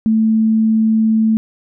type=tone; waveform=sine; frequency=220.7 Hz; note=A3; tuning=5 cents sharp; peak=-10 dBFS; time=0.06-1.37 s; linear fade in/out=0 ms; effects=none